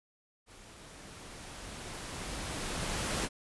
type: noise with level ramp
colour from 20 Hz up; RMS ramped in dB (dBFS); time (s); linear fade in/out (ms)
pink; -54 to -32; 0.46-3.29; 50
effects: resampled to 24000 Hz